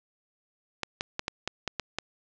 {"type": "clicks", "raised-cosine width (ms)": 0.2, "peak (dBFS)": -12, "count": 8, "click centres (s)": [0.833, 1.009, 1.194, 1.281, 1.476, 1.677, 1.797, 1.986], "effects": ["low-pass 7000 Hz 12 dB/octave"]}